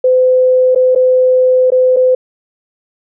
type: tone with dropouts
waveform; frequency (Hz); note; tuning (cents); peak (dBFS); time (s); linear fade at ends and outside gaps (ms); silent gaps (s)
sine; 510; C5; -44; -6; 0.04-2.15; 5; 0.749-0.758 / 0.95-0.958 / 1.704-1.719 / 1.963-1.967
effects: none